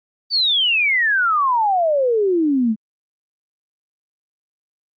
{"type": "exponential sweep", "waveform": "sine", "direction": "down", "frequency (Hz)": [4660, 208.9], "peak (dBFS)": -14, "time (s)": [0.3, 2.76], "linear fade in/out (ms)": 50, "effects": ["Opus 24 kbps"]}